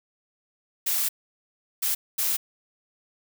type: noise bursts at uneven times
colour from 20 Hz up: blue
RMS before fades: -25 dBFS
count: 3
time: 0.86-1.09 / 1.82-1.95 / 2.18-2.37 s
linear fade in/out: 10 ms
effects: none